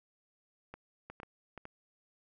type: clicks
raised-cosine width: 0.5 ms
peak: -30 dBFS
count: 6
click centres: 0.74 / 1.1 / 1.201 / 1.232 / 1.577 / 1.654 s
effects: none